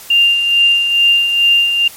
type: tone with tremolo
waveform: sine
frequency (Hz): 2794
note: F7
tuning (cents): 0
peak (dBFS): -6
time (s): 0.1-1.88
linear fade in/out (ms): 5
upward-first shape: sine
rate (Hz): 2.3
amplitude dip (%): 50
effects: white hiss -35 dBFS RMS until 1.96 s + MP3 64 kbps